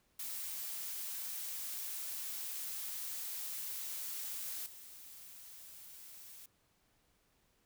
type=noise with level steps; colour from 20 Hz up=blue; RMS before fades=-42 / -53 dBFS; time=0.19-6.46 s; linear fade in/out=5 ms; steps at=4.66 s; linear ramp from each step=2 ms; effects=pink hiss -74 dBFS RMS until 7.65 s